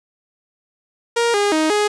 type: tone with pitch steps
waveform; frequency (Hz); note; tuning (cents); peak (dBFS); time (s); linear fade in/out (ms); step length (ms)
sawtooth; 469.2 / 408.2 / 313.1 / 417.1; A#4 / G#4 / D#4 / G#4; +11 / -30 / +11 / +7; -11; 1.16-1.88; 10; 180
effects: resampled to 22050 Hz + 7-bit